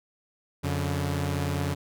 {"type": "tone pair together", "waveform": "sawtooth", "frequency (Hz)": [90, 142.87], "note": ["F#2", "D3"], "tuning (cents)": [-47, -47], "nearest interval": "minor sixth", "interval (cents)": 800, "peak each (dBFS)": -25, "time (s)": [0.63, 1.75], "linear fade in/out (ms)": 20, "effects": []}